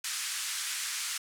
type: band-pass noise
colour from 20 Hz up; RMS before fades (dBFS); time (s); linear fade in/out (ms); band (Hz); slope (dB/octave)
white; -35; 0.04-1.18; 5; 1300 to 9700; 24
effects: none